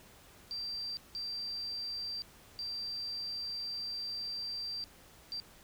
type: tone bursts at uneven times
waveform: triangle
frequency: 4700 Hz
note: D8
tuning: 1 cent sharp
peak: -33 dBFS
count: 4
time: 0.51-0.97 / 1.15-2.22 / 2.59-4.84 / 5.32-5.4 s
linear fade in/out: 0 ms
effects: tanh soft clip ceiling -35 dBFS + pink hiss -58 dBFS RMS until 5.63 s